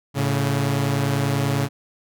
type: tone pair together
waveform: sawtooth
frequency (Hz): 110 / 140.14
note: A2 / C#3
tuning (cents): 0 / +19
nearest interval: major third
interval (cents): 419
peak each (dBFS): -20 / -17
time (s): 0.14-1.69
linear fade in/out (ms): 50
effects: none